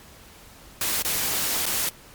white noise with dropouts, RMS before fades -25 dBFS, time 0.81-1.89 s, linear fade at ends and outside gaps 2 ms, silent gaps 1.024-1.048 / 1.657-1.663 s, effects pink hiss -48 dBFS RMS until 2.14 s + MP3 96 kbps

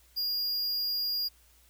square tone, 4836 Hz, D8, 50 cents sharp, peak -29 dBFS, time 0.16-1.29 s, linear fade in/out 20 ms, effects added 60 Hz sine -62 dBFS peak until 1.69 s + white hiss -63 dBFS RMS until 1.69 s

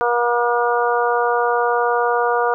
harmonic tone, 239.4 Hz, A#3, 46 cents sharp, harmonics 2 / 3 / 4 / 5 / 6, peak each -19 / -21 / -22 / -23 / -24 dBFS, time 0.01-2.54 s, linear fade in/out 0 ms, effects none

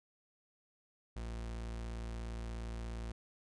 40% pulse tone, 57 Hz, A#1, 38 cents flat, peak -39 dBFS, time 1.16-3.12 s, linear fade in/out 5 ms, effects resampled to 22050 Hz

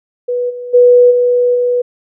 sine tone with level steps, 490.4 Hz, B4, 12 cents flat, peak -13 / -22 / -3 / -8 / -10 dBFS, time 0.28-1.82 s, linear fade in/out 10 ms, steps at 0.49 / 0.73 / 1.1 / 1.54 s, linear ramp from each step 20 ms, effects none

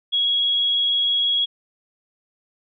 sine tone with vibrato, 3322 Hz, G#7, in tune, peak -17 dBFS, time 0.12-1.46 s, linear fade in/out 20 ms, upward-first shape square, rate 20 Hz, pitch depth 10 cents each way, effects none

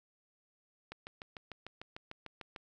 click train, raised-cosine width 0.3 ms, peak -28 dBFS, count 12, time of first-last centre 0.92-2.562 s, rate 6.7 Hz, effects none

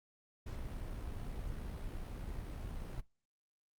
brown noise with amplitude modulation, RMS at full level -41 dBFS, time 0.46-3.01 s, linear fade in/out 10 ms, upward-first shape sine, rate 62.4 Hz, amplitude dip 30%, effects noise-tail reverb RT60 0.2 s tail -19 dB re dry + Opus 48 kbps

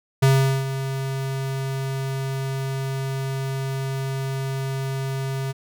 square tone with ADSR envelope, 134.6 Hz, C3, 49 cents sharp, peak -13 dBFS, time 0.22-5.53 s, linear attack 11 ms, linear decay 410 ms, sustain -12 dB, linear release 24 ms, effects none

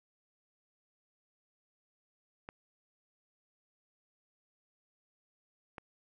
clicks, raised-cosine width 0.5 ms, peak -28 dBFS, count 2, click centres 2.489 / 5.782 s, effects none

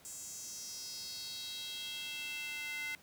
square tone with high-pass filter sweep, 296 Hz, D4, 14 cents sharp, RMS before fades -43 dBFS, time 0.05-2.95 s, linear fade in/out 0 ms, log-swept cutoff 7500 to 2000 Hz, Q 4.1, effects pink hiss -61 dBFS RMS until 3.02 s + high-pass 80 Hz 12 dB/octave

